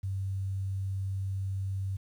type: tone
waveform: sine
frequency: 96.5 Hz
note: G2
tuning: 27 cents flat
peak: -30 dBFS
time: 0.03-1.97 s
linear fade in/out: 10 ms
effects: 10-bit